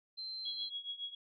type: tone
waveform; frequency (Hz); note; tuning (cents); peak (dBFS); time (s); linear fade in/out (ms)
sine; 4116; C8; -29; -40; 0.17-0.7; 20
type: tone with tremolo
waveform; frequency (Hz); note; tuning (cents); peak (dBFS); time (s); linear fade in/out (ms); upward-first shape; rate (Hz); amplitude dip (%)
sine; 3322; G#7; 0; -36; 0.45-1.15; 5; triangle; 7.2; 90
effects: none